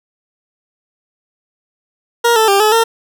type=tone with pitch steps; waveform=20% pulse; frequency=470.7 / 440.9 / 396.5 / 428.4 / 455.8 Hz; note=A#4 / A4 / G4 / A4 / A#4; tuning=+17 / +4 / +20 / -46 / -39 cents; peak=-4 dBFS; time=2.24-2.84 s; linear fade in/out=10 ms; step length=120 ms; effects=none